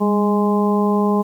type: harmonic tone with a mistuned harmonic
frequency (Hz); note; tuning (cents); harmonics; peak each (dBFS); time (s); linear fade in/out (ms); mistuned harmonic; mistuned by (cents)
207.7; G#3; 0; 1 / 2 / 3 / 4 / 5; -16 / -20 / -27 / -25 / -24; 0-1.23; 20; 1; -41
effects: 8-bit